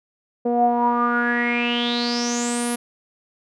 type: tone with low-pass filter sweep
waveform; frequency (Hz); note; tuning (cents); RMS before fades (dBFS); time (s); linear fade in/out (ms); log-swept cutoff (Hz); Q
sawtooth; 239.5; A#3; +47; -21; 0.45-2.76; 10; 570 to 11000; 9.9
effects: none